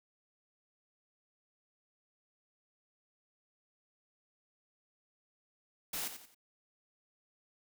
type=noise with echo; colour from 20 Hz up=white; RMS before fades=-38 dBFS; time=5.93-6.08 s; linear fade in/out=5 ms; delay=89 ms; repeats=3; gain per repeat=-9 dB; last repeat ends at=6.347 s; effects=none